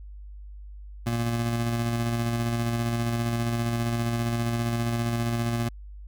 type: tone with tremolo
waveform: 25% pulse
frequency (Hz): 117.2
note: A#2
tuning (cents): +10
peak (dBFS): -20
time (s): 1.06-5.69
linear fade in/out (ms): 10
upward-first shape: square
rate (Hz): 15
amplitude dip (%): 25
effects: added 50 Hz sine -39 dBFS peak until 6.07 s